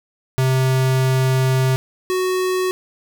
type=tone pair in turn; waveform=square; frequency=130.81 / 370 Hz; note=C3 / F#4; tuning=0 / 0 cents; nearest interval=octave + tritone; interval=1800 cents; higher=second; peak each=-15 / -18 dBFS; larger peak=first; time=0.38-1.76 / 2.1-2.71 s; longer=first; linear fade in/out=0 ms; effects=none